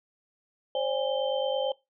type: tone cluster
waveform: sine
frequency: 529 / 578 / 821 / 3112 Hz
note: C5 / D5 / G#5 / G7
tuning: +19 / -28 / -20 / -13 cents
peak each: -28 / -31 / -34 / -36 dBFS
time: 0.75-1.72 s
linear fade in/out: 2 ms
effects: noise-tail reverb RT60 0.2 s tail -20 dB re dry